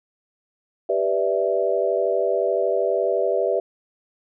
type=chord; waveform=sine; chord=E minor seventh; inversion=first; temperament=equal; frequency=392 / 493.9 / 587.3 / 659.3 Hz; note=G4 / B4 / D5 / E5; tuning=0 / 0 / 0 / 0 cents; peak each=-24 dBFS; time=0.89-3.6 s; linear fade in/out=5 ms; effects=none